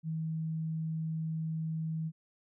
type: tone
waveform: sine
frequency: 160 Hz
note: D#3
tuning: 49 cents sharp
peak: -32 dBFS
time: 0.03-2.12 s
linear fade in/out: 50 ms
effects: none